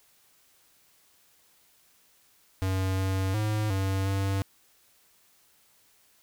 square tone with pitch steps, 94.7 / 95.3 / 107.1 / 96.3 / 97.5 Hz, F#2 / G2 / A2 / G2 / G2, +41 / -48 / -46 / -30 / -9 cents, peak -26 dBFS, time 2.62-4.42 s, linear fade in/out 0 ms, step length 360 ms, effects white hiss -63 dBFS RMS until 6.22 s

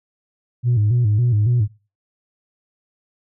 sine tone with vibrato, 113 Hz, A2, 47 cents sharp, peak -12 dBFS, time 0.63-1.68 s, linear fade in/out 50 ms, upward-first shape square, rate 3.6 Hz, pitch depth 130 cents each way, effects noise-tail reverb RT60 0.3 s tail -22 dB re dry + tanh soft clip ceiling -11 dBFS

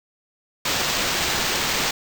blue noise with sample-and-hold, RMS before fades -23 dBFS, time 0.65-1.91 s, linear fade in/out 5 ms, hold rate 11025 Hz, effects none

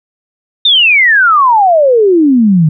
sine exponential sweep, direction down, 3713 to 148.6 Hz, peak -4 dBFS, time 0.65-2.69 s, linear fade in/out 5 ms, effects none

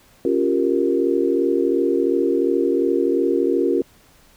sine chord, G half-diminished seventh, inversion second, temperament equal, 277.2 / 349.2 / 392 / 466.2 Hz, Db4 / F4 / G4 / Bb4, 0 / 0 / 0 / 0 cents, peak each -22 / -20 / -22 / -22 dBFS, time 0.25-3.82 s, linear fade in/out 2 ms, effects pink hiss -53 dBFS RMS until 4.36 s

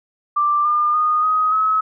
sine tone with pitch steps, 1179 / 1204.5 / 1230.5 / 1257.1 / 1284.2 Hz, D6 / D6 / D#6 / D#6 / E6, +6 / +43 / -20 / +17 / -46 cents, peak -14 dBFS, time 0.36-1.81 s, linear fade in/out 10 ms, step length 290 ms, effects none

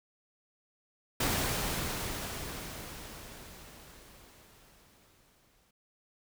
pink noise with exponential decay, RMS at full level -29 dBFS, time 1.2-5.71 s, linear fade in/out 5 ms, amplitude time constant 980 ms, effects none

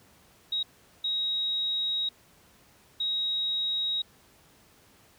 sine tone bursts at uneven times, 3800 Hz, A#7, 33 cents sharp, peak -26 dBFS, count 3, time 0.52-0.63 / 1.04-2.09 / 3-4.02 s, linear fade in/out 5 ms, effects pink hiss -59 dBFS RMS until 5.18 s + high-pass 60 Hz 12 dB/octave

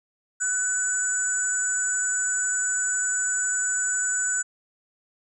sine tone cluster, 1492 / 7010 / 7810 Hz, F#6 / A8 / B8, +14 / -7 / -20 cents, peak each -27 dBFS, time 0.4-4.43 s, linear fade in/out 20 ms, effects none

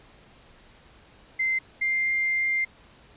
sine tone pair in turn, 2078 / 2101 Hz, C7 / C7, -12 / +7 cents, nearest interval unison, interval 19 cents, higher second, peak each -22 dBFS, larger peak neither, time 1.39-1.59 / 1.81-2.65 s, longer second, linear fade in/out 10 ms, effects pink hiss -54 dBFS RMS until 3.16 s + resampled to 8000 Hz

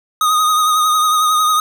square tone with vibrato, 1244.5 Hz, D#6, in tune, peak -12 dBFS, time 0.21-1.6 s, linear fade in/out 2 ms, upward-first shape sine, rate 11 Hz, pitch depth 34 cents each way, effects none

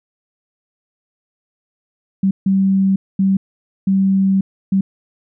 sine tone bursts at uneven times, 192.9 Hz, G3, 28 cents flat, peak -11 dBFS, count 5, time 2.23-2.31 / 2.46-2.96 / 3.19-3.37 / 3.87-4.41 / 4.72-4.81 s, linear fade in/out 5 ms, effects none

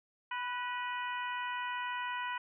harmonic tone with a mistuned harmonic, 493.9 Hz, B4, in tune, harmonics 2 / 3 / 4 / 5 / 6, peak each -37 / -41 / -43 / -45 / -47 dBFS, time 0.31-2.38 s, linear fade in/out 5 ms, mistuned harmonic 4, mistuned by -37 cents, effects none

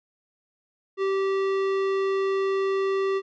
sine tone with tanh clipping, 388.3 Hz, G4, 16 cents flat, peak -24 dBFS, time 0.97-3.22 s, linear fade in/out 50 ms, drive 16 dB, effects none

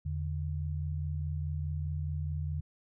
sine tone pair together, 82.9 / 147.71 Hz, E2 / D3, +10 / +10 cents, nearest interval minor seventh, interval 1000 cents, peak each -33 / -36 dBFS, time 0.05-2.61 s, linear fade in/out 10 ms, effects none

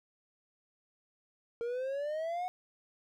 triangle exponential sweep, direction up, 461.8 to 740 Hz, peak -31 dBFS, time 1.61-2.48 s, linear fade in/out 0 ms, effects none

